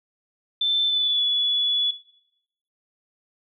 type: tone with pitch glide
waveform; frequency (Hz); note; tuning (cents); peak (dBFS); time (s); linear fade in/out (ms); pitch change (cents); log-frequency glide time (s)
sine; 3538 to 3416; A7 to G#7; +9 to +48; -19; 0.61-1.91; 5; -61; 0.86-1.22
effects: noise-tail reverb RT60 0.8 s tail -17 dB re dry